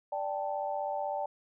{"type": "chord", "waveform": "sine", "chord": "D suspended fourth", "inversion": "none", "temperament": "equal", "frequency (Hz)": [587.3, 784, 880], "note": ["D5", "G5", "A5"], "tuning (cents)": [0, 0, 0], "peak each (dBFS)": [-35, -35, -37], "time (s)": [0.12, 1.26], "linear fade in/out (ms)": 5, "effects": []}